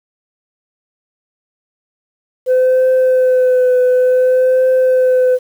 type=tone with vibrato; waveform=sine; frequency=509 Hz; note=C5; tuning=48 cents flat; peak=-6 dBFS; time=2.46-5.39 s; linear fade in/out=50 ms; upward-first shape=triangle; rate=0.56 Hz; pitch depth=26 cents each way; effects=tanh soft clip ceiling -7 dBFS + 7-bit